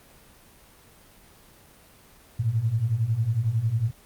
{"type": "beating tone pair", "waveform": "sine", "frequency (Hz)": [106.3, 117.3], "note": ["G#2", "A#2"], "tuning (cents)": [41, 11], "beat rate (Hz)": 11, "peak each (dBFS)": [-27, -23], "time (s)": [2.39, 3.91], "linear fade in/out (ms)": 10, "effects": ["pink hiss -53 dBFS RMS until 4.05 s", "Opus 24 kbps"]}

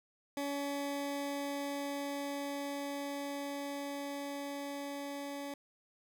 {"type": "tone with level ramp", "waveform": "20% pulse", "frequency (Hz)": 282.8, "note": "C#4", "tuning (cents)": 35, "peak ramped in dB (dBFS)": [-30, -35], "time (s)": [0.37, 5.54], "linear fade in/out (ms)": 2, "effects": []}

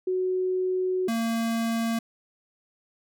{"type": "tone pair in turn", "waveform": ["sine", "square"], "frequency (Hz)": [370, 228.5], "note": ["F#4", "A#3"], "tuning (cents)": [0, -34], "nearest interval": "minor sixth", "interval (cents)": 834, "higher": "first", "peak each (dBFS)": [-23, -25], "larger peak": "first", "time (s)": [[0.07, 1.08], [1.08, 1.99]], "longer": "first", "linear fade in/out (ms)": 5, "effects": []}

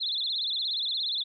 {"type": "tone with vibrato", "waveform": "sine", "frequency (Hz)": 3811, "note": "A#7", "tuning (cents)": 38, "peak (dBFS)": -27, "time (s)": [0, 1.24], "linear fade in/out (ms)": 20, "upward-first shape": "sine", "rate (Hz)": 17, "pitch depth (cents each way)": 190, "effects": []}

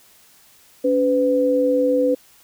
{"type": "tone pair together", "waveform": "sine", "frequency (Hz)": [282.3, 503], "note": ["C#4", "B4"], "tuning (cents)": [32, 32], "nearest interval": "minor seventh", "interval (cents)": 1000, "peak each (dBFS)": [-20, -16], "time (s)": [0.84, 2.15], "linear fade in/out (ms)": 10, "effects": ["white hiss -52 dBFS RMS until 2.43 s"]}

